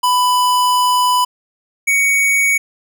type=tone pair in turn; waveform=square; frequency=995 / 2239 Hz; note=B5 / C#7; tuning=+13 / +17 cents; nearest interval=octave + major second; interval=1404 cents; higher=second; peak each=-12 dBFS; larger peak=neither; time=0.03-1.25 / 1.87-2.58 s; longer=first; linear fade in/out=10 ms; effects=none